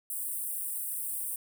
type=high-pass noise; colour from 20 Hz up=pink; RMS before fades=-35 dBFS; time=0.1-1.36 s; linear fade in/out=2 ms; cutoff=8400 Hz; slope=96 dB/octave; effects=none